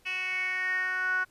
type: tone with band-pass filter sweep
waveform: 10% pulse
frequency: 370 Hz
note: F#4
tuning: in tune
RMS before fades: -30 dBFS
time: 0.05-1.25 s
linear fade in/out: 20 ms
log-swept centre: 2700 to 1400 Hz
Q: 7.1
effects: pink hiss -64 dBFS RMS until 1.3 s + resampled to 32000 Hz